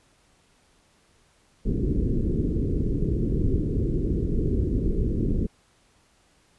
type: low-pass noise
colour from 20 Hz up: pink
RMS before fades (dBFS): -24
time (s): 1.65-5.47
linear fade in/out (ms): 10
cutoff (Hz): 420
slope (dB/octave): 48
effects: pink hiss -62 dBFS RMS until 6.58 s + resampled to 24000 Hz